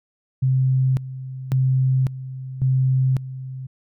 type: tone with tremolo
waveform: sine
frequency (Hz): 130.81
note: C3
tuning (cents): 0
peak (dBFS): -15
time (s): 0.42-3.67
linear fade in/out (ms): 10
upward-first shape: square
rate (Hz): 0.91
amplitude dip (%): 80
effects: none